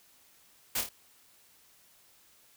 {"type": "noise with echo", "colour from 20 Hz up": "white", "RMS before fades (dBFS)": -31, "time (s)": [0.75, 0.81], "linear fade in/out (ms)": 5, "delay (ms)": 27, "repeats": 3, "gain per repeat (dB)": -5, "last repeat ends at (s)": 0.891, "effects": ["white hiss -62 dBFS RMS until 2.56 s"]}